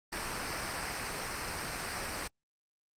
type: noise with comb filter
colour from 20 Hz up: pink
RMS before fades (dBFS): -36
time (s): 0.12-2.28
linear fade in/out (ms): 10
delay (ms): 0.29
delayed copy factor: -0.55
effects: low-pass 10000 Hz 12 dB/octave + Opus 32 kbps